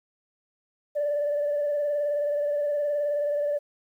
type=tone with vibrato; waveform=sine; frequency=584 Hz; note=D5; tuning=10 cents flat; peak=-22 dBFS; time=0.95-3.59 s; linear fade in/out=20 ms; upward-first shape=sine; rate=19 Hz; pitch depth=31 cents each way; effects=tanh soft clip ceiling -20 dBFS + 10-bit